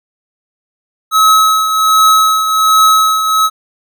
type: tone with tremolo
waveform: square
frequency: 1285 Hz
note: E6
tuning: 45 cents flat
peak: -5 dBFS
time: 1.11-3.5 s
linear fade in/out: 50 ms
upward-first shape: triangle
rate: 1.3 Hz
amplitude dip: 60%
effects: none